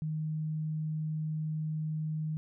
sine tone, 155.56 Hz, D#3, in tune, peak -31 dBFS, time 0.02-2.37 s, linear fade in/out 0 ms, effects none

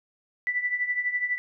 sine tone with tremolo, 1975.5 Hz, B6, in tune, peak -21 dBFS, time 0.47-1.38 s, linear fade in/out 0 ms, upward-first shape triangle, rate 12 Hz, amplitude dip 80%, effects none

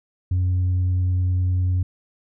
sine tone with tanh clipping, 91 Hz, F#2, 28 cents flat, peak -18 dBFS, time 0.31-1.83 s, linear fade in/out 5 ms, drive 1 dB, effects none

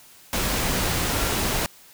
sine tone in noise, 1372 Hz, F6, 31 cents flat, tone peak -35 dBFS, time 1.12-1.33 s, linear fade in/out 0 ms, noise pink, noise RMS -24 dBFS, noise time 0.33-1.66 s, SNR -14 dB, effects white hiss -50 dBFS RMS until 1.93 s

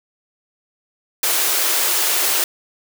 white high-pass noise, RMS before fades -18 dBFS, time 1.23-2.44 s, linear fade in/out 2 ms, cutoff 310 Hz, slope 96 dB/octave, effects none

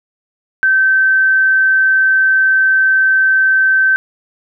sine tone, 1546 Hz, G6, 24 cents flat, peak -8 dBFS, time 0.63-3.96 s, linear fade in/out 0 ms, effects none

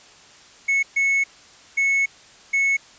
triangle tone bursts at uneven times, 2200 Hz, C#7, 14 cents flat, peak -15 dBFS, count 4, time 0.68-0.83 / 0.96-1.24 / 1.77-2.06 / 2.53-2.77 s, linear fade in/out 10 ms, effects white hiss -48 dBFS RMS until 2.98 s + resampled to 16000 Hz

